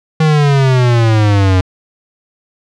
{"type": "exponential sweep", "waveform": "square", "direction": "down", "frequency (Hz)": [159.4, 91.1], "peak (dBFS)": -8, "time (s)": [0.2, 1.61], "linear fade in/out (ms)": 5, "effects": ["low-pass 5000 Hz 12 dB/octave"]}